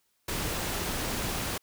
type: noise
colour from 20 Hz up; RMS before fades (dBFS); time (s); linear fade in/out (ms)
pink; -32; 0.28-1.58; 5
effects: white hiss -73 dBFS RMS until 1.62 s